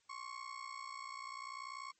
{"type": "ring-modulated tone", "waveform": "35% pulse", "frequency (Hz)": 1096, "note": "C#6", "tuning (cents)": -20, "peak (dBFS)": -40, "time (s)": [0.09, 1.92], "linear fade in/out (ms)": 10, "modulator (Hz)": 30.2, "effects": ["white hiss -75 dBFS RMS until 1.99 s", "MP3 32 kbps"]}